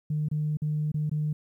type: tone with dropouts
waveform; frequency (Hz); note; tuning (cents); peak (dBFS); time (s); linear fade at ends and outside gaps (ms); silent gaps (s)
sine; 151.5; D#3; -46; -24; 0.1-1.33; 5; 0.286-0.313 / 0.571-0.619 / 0.918-0.942 / 1.096-1.114
effects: tanh soft clip ceiling -20 dBFS + 11-bit